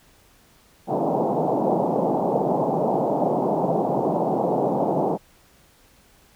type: band-pass noise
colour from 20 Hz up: white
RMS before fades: -22 dBFS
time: 0.87-5.18 s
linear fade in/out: 50 ms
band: 140 to 850 Hz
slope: 48 dB/octave
effects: pink hiss -56 dBFS RMS until 6.35 s